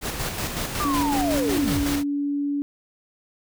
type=noise with tremolo; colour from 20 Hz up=pink; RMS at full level=-27 dBFS; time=0.01-2.04 s; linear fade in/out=50 ms; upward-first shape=square; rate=5.4 Hz; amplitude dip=40%
type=linear sweep; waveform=sine; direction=down; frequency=1215 to 38.89 Hz; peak=-24 dBFS; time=0.8-1.83 s; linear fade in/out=0 ms
type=tone; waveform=sine; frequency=285.9 Hz; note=D4; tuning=46 cents flat; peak=-22 dBFS; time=0.85-2.62 s; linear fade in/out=0 ms
effects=none